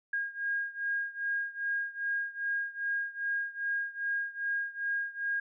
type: beating tone pair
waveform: sine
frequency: 1626 / 1628.5 Hz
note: G#6 / G#6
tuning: -37 / -34 cents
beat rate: 2.5 Hz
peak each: -33 / -35 dBFS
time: 0.13-5.4 s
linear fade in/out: 5 ms
effects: none